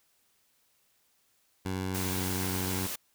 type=tone with pitch glide; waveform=15% pulse; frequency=93.9 to 92.82 Hz; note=F#2 to F#2; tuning=+26 to +6 cents; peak=-25 dBFS; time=1.65-2.87 s; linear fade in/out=10 ms; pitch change=-20 cents; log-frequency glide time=1.92-2.03 s
type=noise; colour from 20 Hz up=white; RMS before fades=-36 dBFS; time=1.94-2.96 s; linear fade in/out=10 ms
effects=white hiss -70 dBFS RMS until 3.14 s